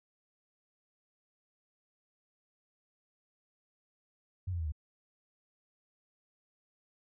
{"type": "tone with pitch steps", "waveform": "sine", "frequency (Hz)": [92.5, 86.31, 80.53, 75.13], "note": ["F#2", "F2", "E2", "D2"], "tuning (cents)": [0, -20, -40, 40], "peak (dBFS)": -32, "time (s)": [4.47, 4.722], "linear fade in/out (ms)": 10, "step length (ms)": 63, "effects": []}